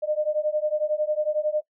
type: beating tone pair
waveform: sine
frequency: 602 / 613 Hz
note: D5 / D#5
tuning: +43 / -26 cents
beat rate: 11 Hz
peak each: -25 dBFS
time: 0.02-1.62 s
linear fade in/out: 20 ms
effects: noise-tail reverb RT60 0.1 s tail -21 dB re dry